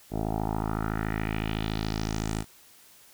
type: tone with low-pass filter sweep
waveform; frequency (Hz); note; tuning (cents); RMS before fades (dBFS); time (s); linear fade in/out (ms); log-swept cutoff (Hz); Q
10% pulse; 53.8; A1; -38; -30; 0.1-2.45; 50; 570 to 9200; 2.8
effects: white hiss -55 dBFS RMS until 3.13 s